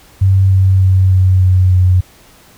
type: tone with pitch steps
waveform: sine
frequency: 96 / 95.06 / 94.13 / 93.21 / 92.3 / 91.4 Hz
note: G2 / F#2 / F#2 / F#2 / F#2 / F#2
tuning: -36 / +47 / +30 / +13 / -4 / -21 cents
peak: -6 dBFS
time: 0.21-2.01 s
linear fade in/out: 10 ms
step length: 300 ms
effects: pink hiss -44 dBFS RMS until 2.57 s